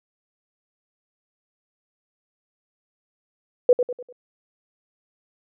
sine tone with echo, 493.9 Hz, B4, in tune, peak -9 dBFS, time 3.69-3.73 s, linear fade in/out 2 ms, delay 99 ms, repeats 4, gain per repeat -8 dB, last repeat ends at 4.126 s, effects none

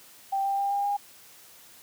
sine tone with pitch steps, 784 / 790.8 / 797.7 / 804.6 / 811.6 Hz, G5 / G5 / G5 / G5 / G#5, 0 / +15 / +30 / +45 / -40 cents, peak -24 dBFS, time 0.32-0.97 s, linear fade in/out 10 ms, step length 130 ms, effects white hiss -52 dBFS RMS until 1.82 s + high-pass 80 Hz 12 dB/octave

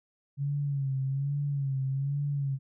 sine tone with vibrato, 138.59 Hz, C#3, in tune, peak -27 dBFS, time 0.37-2.59 s, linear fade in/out 50 ms, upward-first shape sine, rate 1.2 Hz, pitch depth 66 cents each way, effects none

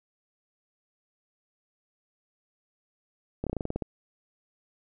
slowing click train, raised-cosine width 2 ms, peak -17 dBFS, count 10, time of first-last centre 3.44-3.822 s, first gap 27 ms, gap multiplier 1.11, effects none

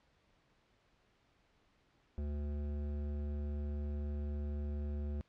sine tone with hard clipping, 73 Hz, D2, 10 cents flat, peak -38 dBFS, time 2.18-5.21 s, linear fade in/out 0 ms, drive 13 dB, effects pink hiss -72 dBFS RMS until 5.28 s + low-pass 4000 Hz 12 dB/octave

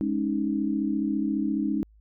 sine chord, Ab suspended fourth, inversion none, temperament just, 207.7 / 276.9 / 311.5 Hz, Ab3 / Db4 / Eb4, 0 / -2 / +2 cents, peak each -28 dBFS, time 0.01-1.83 s, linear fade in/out 0 ms, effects added 53 Hz sine -53 dBFS peak until 2 s

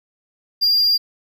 triangle tone, 4795 Hz, D8, 35 cents sharp, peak -12 dBFS, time 0.61-0.98 s, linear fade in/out 20 ms, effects none

